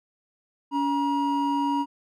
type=tone pair together; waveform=triangle; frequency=282.8 / 953 Hz; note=C#4 / A#5; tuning=+35 / +38 cents; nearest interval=octave + major sixth; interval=2103 cents; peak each=-23 dBFS; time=0.71-1.86 s; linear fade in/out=50 ms; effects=none